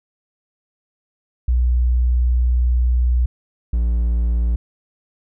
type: tone pair in turn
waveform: sine / triangle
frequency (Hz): 61.1 / 58.25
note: B1 / A#1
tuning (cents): -18 / -1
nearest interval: minor second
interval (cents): 83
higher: first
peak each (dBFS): -13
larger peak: neither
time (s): 1.48-3.26 / 3.73-4.56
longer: first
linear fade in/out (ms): 5
effects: none